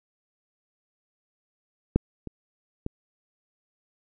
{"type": "clicks", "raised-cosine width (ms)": 3, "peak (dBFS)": [-6, -22, -17], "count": 3, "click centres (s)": [1.96, 2.273, 2.864], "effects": []}